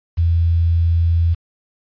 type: tone with quantisation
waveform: sine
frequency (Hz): 84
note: E2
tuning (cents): +33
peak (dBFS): -12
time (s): 0.17-1.35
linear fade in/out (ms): 20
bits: 7
effects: resampled to 11025 Hz